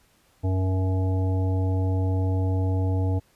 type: harmonic tone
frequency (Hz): 93.8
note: F#2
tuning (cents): +24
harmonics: 1 / 3 / 5 / 7 / 9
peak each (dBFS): -21 / -31 / -35 / -38 / -40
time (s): 0.43-3.2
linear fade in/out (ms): 20
effects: pink hiss -62 dBFS RMS until 3.35 s + resampled to 32000 Hz